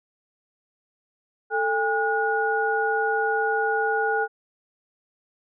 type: tone cluster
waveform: sine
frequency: 441.1 / 809 / 1448 Hz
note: A4 / G#5 / F#6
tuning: +4 / -46 / -38 cents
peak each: -25 dBFS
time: 1.5-4.28 s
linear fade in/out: 50 ms
effects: none